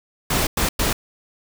pink noise bursts at uneven times, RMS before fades -20 dBFS, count 3, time 0.3-0.47 / 0.57-0.69 / 0.79-0.93 s, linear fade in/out 5 ms, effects none

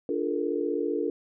sine chord, Bb dominant seventh, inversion first, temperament equal with one note detuned, 293.7 / 349.2 / 426 / 466.2 Hz, D4 / F4 / Ab4 / Bb4, 0 / 0 / +44 / 0 cents, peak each -31 dBFS, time 0.09-1.1 s, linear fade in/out 2 ms, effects none

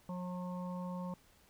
harmonic tone, 180 Hz, F#3, 47 cents flat, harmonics 1 / 3 / 5 / 6, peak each -39 / -47 / -49 / -51 dBFS, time 0.09-1.14 s, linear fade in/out 2 ms, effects pink hiss -66 dBFS RMS until 1.49 s

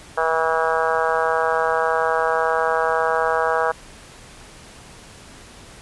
harmonic tone, 161.8 Hz, E3, 32 cents flat, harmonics 3 / 4 / 5 / 6 / 7 / 8 / 9 / 10, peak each -23 / -24 / -25 / -26 / -26 / -27 / -28 / -28 dBFS, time 0.17-3.72 s, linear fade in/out 10 ms, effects pink hiss -43 dBFS RMS until 5.81 s + resampled to 24000 Hz

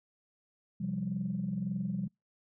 sine chord, C suspended fourth, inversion none, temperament just, 130.81 / 174.42 / 196.22 Hz, C3 / F3 / G3, 0 / -2 / +2 cents, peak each -39 / -35 / -34 dBFS, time 0.8-2.08 s, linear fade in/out 10 ms, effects noise-tail reverb RT60 0.2 s tail -26 dB re dry + tanh soft clip ceiling -23 dBFS

